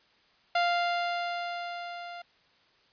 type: tone with level ramp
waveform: sawtooth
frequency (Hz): 697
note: F5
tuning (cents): -4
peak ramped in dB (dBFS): -19 to -36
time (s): 0.55-2.22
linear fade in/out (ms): 5
effects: white hiss -64 dBFS RMS until 2.92 s + resampled to 11025 Hz